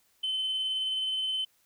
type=tone with tremolo; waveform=sine; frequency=3060 Hz; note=G7; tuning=42 cents flat; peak=-25 dBFS; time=0.23-1.45 s; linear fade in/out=10 ms; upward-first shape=triangle; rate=19 Hz; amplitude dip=30%; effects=tanh soft clip ceiling -25 dBFS + white hiss -68 dBFS RMS until 1.65 s